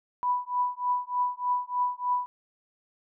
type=tone with tremolo; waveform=sine; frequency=988 Hz; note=B5; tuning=in tune; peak=-21 dBFS; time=0.23-2.26 s; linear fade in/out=0 ms; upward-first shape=triangle; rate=3.3 Hz; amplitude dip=100%; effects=none